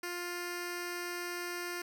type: tone with notch filter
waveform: 10% pulse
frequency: 351.5 Hz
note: F4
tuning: 11 cents sharp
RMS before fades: -39 dBFS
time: 0.03-1.82 s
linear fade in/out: 5 ms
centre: 830 Hz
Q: 1.2
effects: none